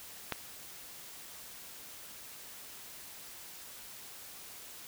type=click; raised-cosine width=0.3 ms; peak=-16 dBFS; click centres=0.323 s; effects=white hiss -49 dBFS RMS until 4.87 s